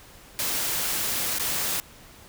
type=noise with dropouts; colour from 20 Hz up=white; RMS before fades=-27 dBFS; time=0.39-1.8 s; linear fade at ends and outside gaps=0 ms; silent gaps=1.384-1.397 s; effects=pink hiss -49 dBFS RMS until 2.28 s